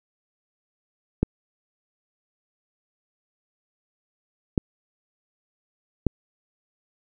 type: clicks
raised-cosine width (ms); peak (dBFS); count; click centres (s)
3; -6; 3; 1.23 / 4.578 / 6.067
effects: none